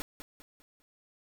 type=noise with echo; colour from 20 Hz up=pink; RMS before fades=-37 dBFS; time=0-0.02 s; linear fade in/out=0 ms; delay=200 ms; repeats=4; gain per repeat=-8 dB; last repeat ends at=0.82 s; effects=none